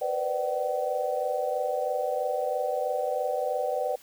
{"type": "tone cluster", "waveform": "sine", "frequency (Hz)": [484.9, 508, 594, 761], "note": ["B4", "B4", "D5", "F#5"], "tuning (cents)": [-32, 49, 20, 48], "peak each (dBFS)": [-36, -30, -30, -31], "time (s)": [0.01, 3.96], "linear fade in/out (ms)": 10, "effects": ["white hiss -54 dBFS RMS until 4.02 s"]}